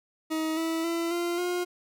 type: tone with pitch steps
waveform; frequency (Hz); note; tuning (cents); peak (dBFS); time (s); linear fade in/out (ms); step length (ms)
40% pulse; 316.8 / 326.1 / 335.6 / 345.5 / 355.6; D#4 / E4 / E4 / F4 / F4; +31 / -19 / +31 / -19 / +31; -26; 0.3-1.65; 20; 270
effects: none